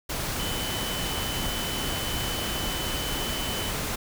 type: tone in noise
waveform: sine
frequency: 3022 Hz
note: F#7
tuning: 36 cents sharp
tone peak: -34 dBFS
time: 0.39-3.71 s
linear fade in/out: 10 ms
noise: pink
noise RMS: -30 dBFS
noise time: 0.09-3.96 s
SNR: -7 dB
effects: none